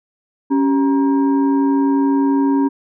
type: tone with frequency modulation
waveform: sine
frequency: 277.2 Hz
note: C#4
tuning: in tune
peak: -12 dBFS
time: 0.5-2.69 s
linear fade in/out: 20 ms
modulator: 666 Hz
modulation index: 0.55
effects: none